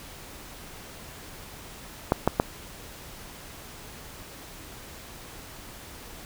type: clicks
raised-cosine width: 1 ms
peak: -5 dBFS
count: 3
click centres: 2.121 / 2.276 / 2.399 s
effects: pink hiss -44 dBFS RMS until 6.25 s